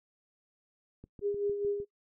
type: click train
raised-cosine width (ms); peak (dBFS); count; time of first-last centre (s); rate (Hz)
3; -35; 6; 1.04-1.801; 6.57
type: tone with tremolo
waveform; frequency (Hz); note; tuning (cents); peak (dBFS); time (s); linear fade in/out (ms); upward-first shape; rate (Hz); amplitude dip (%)
sine; 406.8; G#4; -36; -27; 1.21-1.85; 50; sine; 4.8; 55
effects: noise-tail reverb RT60 0.1 s tail -21 dB re dry